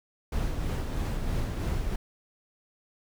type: noise with tremolo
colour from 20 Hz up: brown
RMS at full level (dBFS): -28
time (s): 0.32-1.96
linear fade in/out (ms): 5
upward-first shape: sine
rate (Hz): 3.1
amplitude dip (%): 35
effects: none